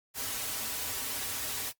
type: noise with comb filter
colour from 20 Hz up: white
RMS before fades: -35 dBFS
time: 0.14-1.73 s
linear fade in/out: 50 ms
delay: 5.7 ms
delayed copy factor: -0.9
effects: noise-tail reverb RT60 0.1 s tail -19 dB re dry + Opus 48 kbps